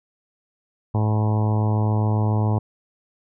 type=harmonic tone; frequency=107.3 Hz; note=A2; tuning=43 cents flat; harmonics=1 / 2 / 3 / 4 / 5 / 6 / 7 / 8 / 9 / 10; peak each=-18 / -27 / -32 / -33 / -36 / -36 / -35 / -34 / -35 / -42 dBFS; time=0.94-2.59 s; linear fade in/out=10 ms; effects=none